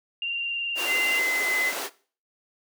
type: tone with vibrato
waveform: sine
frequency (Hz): 2781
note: F7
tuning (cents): -8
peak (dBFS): -26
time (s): 0.22-1.19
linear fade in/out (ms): 2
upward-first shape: triangle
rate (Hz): 19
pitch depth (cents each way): 28
type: high-pass noise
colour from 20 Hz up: pink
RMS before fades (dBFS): -32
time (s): 0.75-1.9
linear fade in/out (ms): 50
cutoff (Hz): 340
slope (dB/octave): 24
type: tone with pitch glide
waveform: sine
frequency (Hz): 2062 to 2036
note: C7 to C7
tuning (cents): -26 to -48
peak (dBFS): -22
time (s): 0.86-1.73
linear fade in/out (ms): 50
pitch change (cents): -22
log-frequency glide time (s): 0.97-1.6
effects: noise-tail reverb RT60 0.4 s tail -19 dB re dry